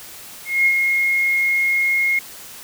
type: tone with ADSR envelope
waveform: sine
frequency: 2151 Hz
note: C7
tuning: 47 cents sharp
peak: -11 dBFS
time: 0.45-2.19 s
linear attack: 210 ms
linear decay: 63 ms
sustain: -4 dB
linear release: 3 ms
effects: white hiss -38 dBFS RMS until 2.63 s